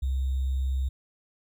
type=tone with sample-and-hold; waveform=sine; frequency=66 Hz; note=C2; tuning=16 cents sharp; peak=-24 dBFS; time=0.02-0.89 s; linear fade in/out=10 ms; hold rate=3675 Hz; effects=none